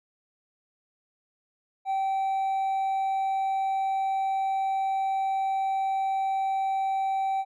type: tone with hard clipping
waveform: sine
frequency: 774 Hz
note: G5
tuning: 22 cents flat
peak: -25 dBFS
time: 1.85-7.45 s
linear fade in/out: 50 ms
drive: 2 dB
effects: none